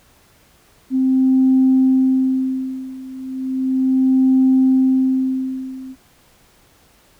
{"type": "tone with tremolo", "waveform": "sine", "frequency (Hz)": 261.6, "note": "C4", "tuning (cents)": 0, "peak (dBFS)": -9, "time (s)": [0.9, 5.96], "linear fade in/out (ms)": 50, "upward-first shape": "sine", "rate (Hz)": 0.35, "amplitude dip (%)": 90, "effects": ["tanh soft clip ceiling -5 dBFS", "pink hiss -53 dBFS RMS until 7.19 s"]}